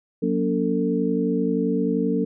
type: tone cluster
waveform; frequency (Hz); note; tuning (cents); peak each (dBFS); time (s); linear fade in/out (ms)
sine; 182.7 / 235.3 / 285.6 / 449.7; F#3 / A#3 / D4 / A4; -22 / +16 / -48 / +38; -25; 0.22-2.25; 10
effects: none